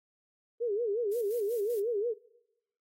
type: tone with vibrato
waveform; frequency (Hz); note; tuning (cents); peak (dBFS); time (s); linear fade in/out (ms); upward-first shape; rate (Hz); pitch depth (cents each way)
sine; 439; A4; -4; -28; 0.6-2.14; 20; sine; 5.6; 180
type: noise with tremolo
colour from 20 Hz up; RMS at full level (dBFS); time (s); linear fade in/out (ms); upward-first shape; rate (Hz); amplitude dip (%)
violet; -47; 1.11-1.81; 10; square; 5.1; 60
effects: noise-tail reverb RT60 0.9 s tail -22 dB re dry + AAC 48 kbps